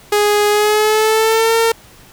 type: tone with pitch glide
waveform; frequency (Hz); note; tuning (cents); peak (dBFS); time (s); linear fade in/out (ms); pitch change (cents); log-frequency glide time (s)
sawtooth; 415.3 to 455.5; G#4 to A#4; 0 to -40; -7; 0.12-1.72; 5; +160; 0.49-1.56
effects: pink hiss -43 dBFS RMS until 2.12 s